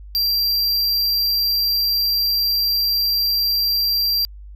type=tone; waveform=square; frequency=4731 Hz; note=D8; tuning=12 cents sharp; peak=-17 dBFS; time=0.15-4.25 s; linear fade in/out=0 ms; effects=added 50 Hz sine -35 dBFS peak until 4.55 s